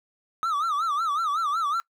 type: tone with vibrato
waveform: triangle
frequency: 1244.5 Hz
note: D#6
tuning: in tune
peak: -21 dBFS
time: 0.43-1.8 s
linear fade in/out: 0 ms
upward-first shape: sine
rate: 5.4 Hz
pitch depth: 160 cents each way
effects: noise-tail reverb RT60 0.1 s tail -22 dB re dry